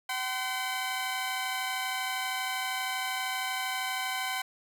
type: tone pair together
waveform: 15% pulse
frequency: 762 / 1026.9 Hz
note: G5 / C6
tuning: -49 / -33 cents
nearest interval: perfect fourth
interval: 516 cents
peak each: -26 / -28 dBFS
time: 0.09-4.42 s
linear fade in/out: 5 ms
effects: none